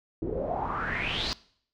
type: noise with low-pass filter sweep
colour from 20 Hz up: pink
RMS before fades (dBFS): -31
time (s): 0.22-1.33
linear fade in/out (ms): 0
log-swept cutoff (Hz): 340 to 4800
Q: 7.1
effects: noise-tail reverb RT60 0.6 s tail -21 dB re dry